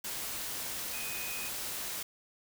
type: tone in noise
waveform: sine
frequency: 2500 Hz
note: D#7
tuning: 8 cents sharp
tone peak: -42 dBFS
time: 0.93-1.49 s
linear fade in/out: 5 ms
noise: white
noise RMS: -38 dBFS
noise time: 0.04-2.03 s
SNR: -7 dB
effects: none